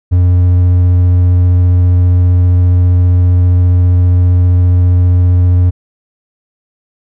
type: tone with vibrato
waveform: triangle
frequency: 89.3 Hz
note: F2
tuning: 39 cents sharp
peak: -3 dBFS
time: 0.11-5.71 s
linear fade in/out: 20 ms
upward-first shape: sine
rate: 15 Hz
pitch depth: 9 cents each way
effects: none